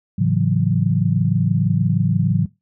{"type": "chord", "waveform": "sine", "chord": "F# minor seventh", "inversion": "first", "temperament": "equal with one note detuned", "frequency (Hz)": [107.86, 138.59, 164.81, 185], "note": ["A2", "C#3", "E3", "F#3"], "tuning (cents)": [-34, 0, 0, 0], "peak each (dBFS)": -20, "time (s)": [0.18, 2.46], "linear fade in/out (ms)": 10, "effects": ["noise-tail reverb RT60 0.2 s tail -19 dB re dry"]}